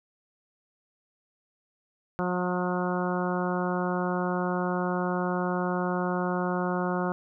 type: harmonic tone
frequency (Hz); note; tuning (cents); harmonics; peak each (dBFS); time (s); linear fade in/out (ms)
180; F#3; -47; 1 / 2 / 3 / 4 / 5 / 6 / 7 / 8; -29 / -32 / -34 / -35 / -36 / -37 / -37 / -38; 2.19-7.12; 0
effects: none